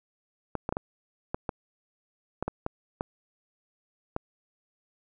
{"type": "clicks", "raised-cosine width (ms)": 1, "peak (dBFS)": -15, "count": 11, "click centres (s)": [0.553, 0.691, 0.725, 0.769, 1.345, 1.492, 2.426, 2.48, 2.664, 3.009, 4.164], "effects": []}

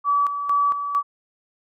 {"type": "tone with tremolo", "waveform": "sine", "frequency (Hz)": 1147, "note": "D6", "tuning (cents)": -41, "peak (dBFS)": -16, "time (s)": [0.04, 1.03], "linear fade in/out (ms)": 50, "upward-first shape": "square", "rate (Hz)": 2.2, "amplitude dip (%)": 60, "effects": []}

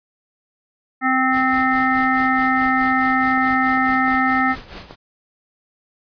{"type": "harmonic tone", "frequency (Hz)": 260.4, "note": "C4", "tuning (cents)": -8, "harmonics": [1, 3, 5, 7, 8], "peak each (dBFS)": [-20, -21, -20, -21, -26], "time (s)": [1.01, 4.56], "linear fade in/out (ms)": 50}
{"type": "noise with tremolo", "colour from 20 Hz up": "pink", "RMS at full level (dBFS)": -34, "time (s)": [1.31, 4.96], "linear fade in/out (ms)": 50, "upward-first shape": "sine", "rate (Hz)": 4.7, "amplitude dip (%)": 70}
{"type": "clicks", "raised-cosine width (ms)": 1, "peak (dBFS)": -21, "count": 4, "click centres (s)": [3.377, 3.775, 4.08, 4.909]}
{"effects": ["resampled to 11025 Hz"]}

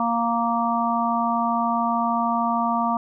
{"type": "harmonic tone", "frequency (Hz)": 233.1, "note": "A#3", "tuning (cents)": 0, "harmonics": [1, 3, 4, 5], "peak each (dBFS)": [-25, -25, -25, -25], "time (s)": [0, 2.97], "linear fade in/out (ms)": 2, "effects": []}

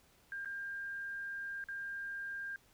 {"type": "tone with dropouts", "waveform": "sine", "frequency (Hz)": 1600, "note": "G6", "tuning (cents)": 35, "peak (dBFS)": -39, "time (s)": [0.32, 2.56], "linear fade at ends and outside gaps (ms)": 1, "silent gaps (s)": [[0.448, 0.457], [1.64, 1.686]], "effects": ["pink hiss -67 dBFS RMS until 2.73 s"]}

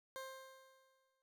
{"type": "tone with exponential decay", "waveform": "20% pulse", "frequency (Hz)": 528, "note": "C5", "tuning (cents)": 16, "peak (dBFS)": -39, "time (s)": [0.16, 1.22], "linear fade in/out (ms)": 0, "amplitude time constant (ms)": 230, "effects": []}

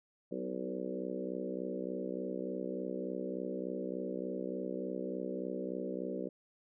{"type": "harmonic tone with a mistuned harmonic", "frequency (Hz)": 63.4, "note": "B1", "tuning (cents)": 46, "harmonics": [3, 4, 5, 6, 7, 8, 9], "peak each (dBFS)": [-43, -43, -44, -43, -44, -43, -46], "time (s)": [0.31, 6.29], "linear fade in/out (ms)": 10, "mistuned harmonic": 5, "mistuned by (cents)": 21, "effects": []}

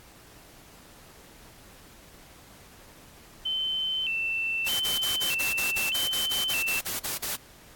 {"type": "tone with vibrato", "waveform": "sine", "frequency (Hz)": 2867, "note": "F7", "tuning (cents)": 45, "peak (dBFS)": -26, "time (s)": [3.45, 6.8], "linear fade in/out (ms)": 10, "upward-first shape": "square", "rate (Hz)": 0.81, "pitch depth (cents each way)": 120}
{"type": "noise bursts", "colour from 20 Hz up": "white", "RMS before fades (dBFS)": -31, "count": 15, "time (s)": [4.66, 7.362], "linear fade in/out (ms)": 10, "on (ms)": 140, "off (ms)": 43}
{"effects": ["pink hiss -52 dBFS RMS until 7.75 s", "AAC 64 kbps"]}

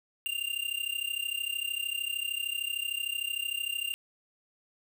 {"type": "tone with amplitude modulation", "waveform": "square", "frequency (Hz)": 2794, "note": "F7", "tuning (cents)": 0, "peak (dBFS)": -28, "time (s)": [0.26, 3.94], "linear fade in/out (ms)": 0, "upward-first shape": "sine", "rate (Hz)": 33.2, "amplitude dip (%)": 85, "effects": ["9-bit"]}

